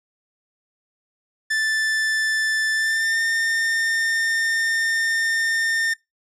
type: tone with pitch glide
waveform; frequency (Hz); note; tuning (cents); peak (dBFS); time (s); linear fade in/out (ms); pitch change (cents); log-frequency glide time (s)
45% pulse; 1760 to 1813.7; A6 to A#6; 0 to -48; -19; 1.5-5.94; 10; +52; 2.73-3.2
effects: noise-tail reverb RT60 0.2 s tail -24 dB re dry + low-pass 9000 Hz 12 dB/octave